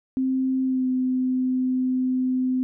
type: tone with pitch glide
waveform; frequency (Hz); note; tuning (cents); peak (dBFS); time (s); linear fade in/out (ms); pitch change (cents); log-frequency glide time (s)
sine; 261.6 to 256.2; C4 to C4; 0 to -36; -20; 0.17-2.63; 0; -36; 0.64-0.87
effects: none